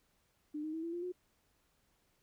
sine tone with pitch steps, 300 / 311.3 / 323 / 335.2 / 347.8 / 360.9 Hz, D4 / D#4 / E4 / E4 / F4 / F#4, +37 / +1 / -35 / +29 / -7 / -43 cents, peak -37 dBFS, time 0.54-1.122 s, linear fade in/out 10 ms, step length 97 ms, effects pink hiss -75 dBFS RMS until 2.22 s

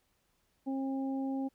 harmonic tone, 268.7 Hz, C4, 46 cents sharp, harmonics 1 / 2 / 3, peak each -32 / -44 / -44 dBFS, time 0.66-1.49 s, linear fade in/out 20 ms, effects pink hiss -75 dBFS RMS until 1.54 s

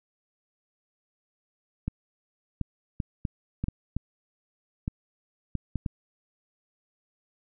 clicks, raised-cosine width 5 ms, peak -16 dBFS, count 11, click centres 1.88 / 2.613 / 3.002 / 3.252 / 3.64 / 3.684 / 3.966 / 4.879 / 5.553 / 5.757 / 5.862 s, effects none

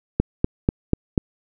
click train, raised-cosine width 3 ms, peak -3 dBFS, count 5, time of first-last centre 0.2-1.178 s, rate 4.09 Hz, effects none

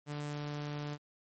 sawtooth tone, 147.1 Hz, D3, 3 cents sharp, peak -33 dBFS, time 0.06-0.98 s, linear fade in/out 50 ms, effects low-pass 10000 Hz 12 dB/octave + MP3 32 kbps

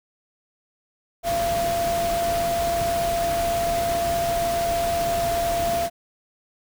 sine tone in noise, 683 Hz, F5, 39 cents flat, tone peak -21 dBFS, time 1.23-5.9 s, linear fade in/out 50 ms, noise pink, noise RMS -30 dBFS, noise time 1.23-5.9 s, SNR +6 dB, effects none

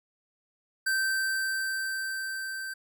square tone with level ramp, 1556 Hz, G6, 13 cents flat, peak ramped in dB -25 to -35 dBFS, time 0.86-2.74 s, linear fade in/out 10 ms, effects none

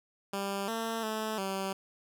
10% pulse tone with pitch steps, 197.8 / 226.5 / 217.9 / 193.1 Hz, G3 / A#3 / A3 / G3, +16 / -50 / -17 / -26 cents, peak -24 dBFS, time 0.33-1.73 s, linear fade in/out 5 ms, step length 350 ms, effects none

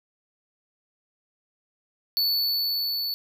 square tone with level ramp, 4459 Hz, C#8, 9 cents sharp, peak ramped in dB -21 to -27 dBFS, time 2.17-3.14 s, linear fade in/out 0 ms, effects none

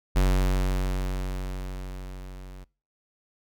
square tone with level ramp, 46.61 Hz, F#1, 13 cents sharp, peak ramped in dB -18 to -41 dBFS, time 0.15-2.65 s, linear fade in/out 20 ms, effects noise-tail reverb RT60 0.4 s tail -25 dB re dry

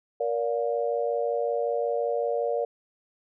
sine tone cluster, 470.6 / 576 / 708 Hz, A#4 / D5 / F5, +16 / -34 / +23 cents, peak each -27 / -28 / -32 dBFS, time 0.2-2.65 s, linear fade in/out 5 ms, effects none

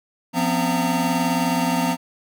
square tone cluster, 174.2 / 249.1 / 268.3 / 676 / 917 Hz, F3 / B3 / C4 / E5 / A#5, -4 / +15 / +44 / +43 / -29 cents, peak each -26 / -24 / -27 / -30 / -26 dBFS, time 0.33-1.97 s, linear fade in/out 50 ms, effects none

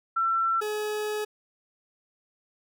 sine / 40% pulse tone pair in turn, 1345 / 423.6 Hz, E6 / G#4, +34 / +34 cents, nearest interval octave + minor sixth, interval 2000 cents, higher first, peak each -22 / -27 dBFS, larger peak first, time 0.16-0.61 / 0.61-1.25 s, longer second, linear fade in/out 10 ms, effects none

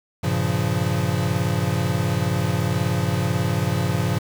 square chord, G half-diminished seventh, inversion none, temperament equal, 98 / 116.54 / 138.59 / 174.61 Hz, G2 / Bb2 / Db3 / F3, 0 / 0 / 0 / 0 cents, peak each -26 dBFS, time 0.23-4.19 s, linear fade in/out 10 ms, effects 7-bit

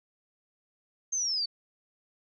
sine linear sweep, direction down, 6430 to 4480 Hz, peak -27 dBFS, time 1.12-1.46 s, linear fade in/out 10 ms, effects none

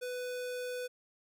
square tone, 497.4 Hz, B4, 12 cents sharp, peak -37 dBFS, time 0.01-0.88 s, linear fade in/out 20 ms, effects none

